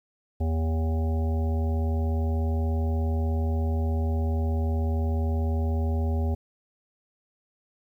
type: harmonic tone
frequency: 80.3 Hz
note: E2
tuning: 45 cents flat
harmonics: 1 / 3 / 5 / 7 / 9 / 10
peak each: -23 / -33 / -37 / -40 / -42 / -43 dBFS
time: 0.4-6.35 s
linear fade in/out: 10 ms
effects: 10-bit